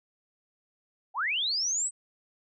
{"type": "linear sweep", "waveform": "sine", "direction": "up", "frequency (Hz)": [704, 8220], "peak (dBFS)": -26, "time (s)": [1.14, 1.91], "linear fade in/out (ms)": 50, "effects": []}